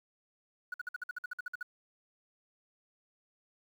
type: tone bursts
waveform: sine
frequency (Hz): 1468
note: F#6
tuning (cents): -14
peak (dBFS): -33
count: 13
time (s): 0.72-1.629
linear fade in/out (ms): 5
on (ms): 21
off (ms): 53
effects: tanh soft clip ceiling -33 dBFS + 10-bit